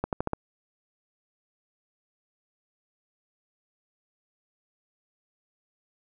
accelerating click train, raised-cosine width 1 ms, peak -13 dBFS, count 5, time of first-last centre 0.04-0.334 s, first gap 88 ms, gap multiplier 0.88, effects none

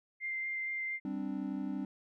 sine tone with vibrato, 2093 Hz, C7, in tune, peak -34 dBFS, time 0.2-1 s, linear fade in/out 50 ms, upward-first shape sine, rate 4.3 Hz, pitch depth 8 cents each way
triangle chord, G suspended fourth, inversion none, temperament equal, 196 / 261.6 / 293.7 Hz, G3 / C4 / D4, 0 / 0 / 0 cents, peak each -37 dBFS, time 1.05-1.85 s, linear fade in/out 2 ms
effects none

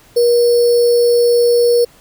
sine tone with sample-and-hold, 478.2 Hz, A#4, 44 cents sharp, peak -8 dBFS, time 0.16-1.85 s, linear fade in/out 10 ms, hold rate 4900 Hz, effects pink hiss -47 dBFS RMS until 2 s

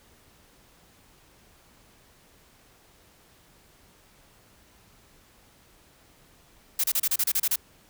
blue noise bursts, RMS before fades -24 dBFS, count 10, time 6.79-7.559 s, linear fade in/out 5 ms, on 49 ms, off 31 ms, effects pink hiss -58 dBFS RMS until 7.89 s

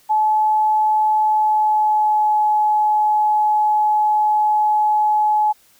sine tone with pitch glide, 859 to 849.6 Hz, A5 to G#5, -42 to +39 cents, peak -13 dBFS, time 0.09-5.53 s, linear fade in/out 20 ms, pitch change -19 cents, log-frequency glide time 1.22-2.4 s, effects white hiss -54 dBFS RMS until 5.79 s

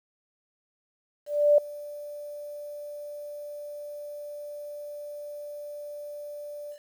sine tone with ADSR envelope, 587.3 Hz, D5, in tune, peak -14 dBFS, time 1.26-6.79 s, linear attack 320 ms, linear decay 4 ms, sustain -22 dB, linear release 78 ms, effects 9-bit

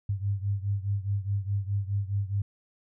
sine beating tone pair, 98.6 / 103.4 Hz, G2 / G#2, +11 / -7 cents, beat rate 4.8 Hz, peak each -28 / -31 dBFS, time 0.09-2.42 s, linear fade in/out 5 ms, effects none

